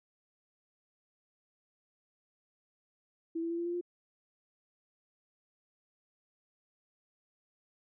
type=tone with pitch steps; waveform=sine; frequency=329.6 / 333.8 / 338.1 / 342.4 / 346.8 / 351.2 Hz; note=E4 / E4 / E4 / F4 / F4 / F4; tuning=0 / +22 / +44 / -34 / -12 / +10 cents; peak=-32 dBFS; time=3.35-3.812 s; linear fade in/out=10 ms; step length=77 ms; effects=none